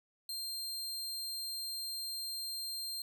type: tone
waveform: sawtooth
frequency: 4180 Hz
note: C8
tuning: 2 cents flat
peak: -35 dBFS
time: 0.29-3.02 s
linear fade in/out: 2 ms
effects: none